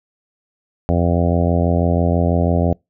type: harmonic tone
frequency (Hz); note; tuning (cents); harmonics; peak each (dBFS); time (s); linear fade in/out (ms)
86.1; F2; -24; 1 / 2 / 3 / 4 / 5 / 6 / 7 / 8 / 9; -17 / -19 / -22 / -27 / -26 / -26 / -24 / -26 / -31; 0.89-2.73; 0
effects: noise-tail reverb RT60 0.2 s tail -26 dB re dry